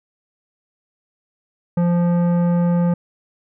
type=tone with tanh clipping; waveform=sine; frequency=173.7 Hz; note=F3; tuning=9 cents flat; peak=-16 dBFS; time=1.77-2.94 s; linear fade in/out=5 ms; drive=13 dB; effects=none